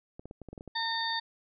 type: clicks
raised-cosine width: 2 ms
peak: -30 dBFS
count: 9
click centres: 0.195 / 0.256 / 0.311 / 0.417 / 0.487 / 0.53 / 0.578 / 0.609 / 0.677 s
type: harmonic tone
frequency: 911 Hz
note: A#5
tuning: 40 cents flat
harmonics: 1 / 2 / 4 / 5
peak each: -34 / -35 / -35 / -36 dBFS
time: 0.75-1.2 s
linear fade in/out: 10 ms
effects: none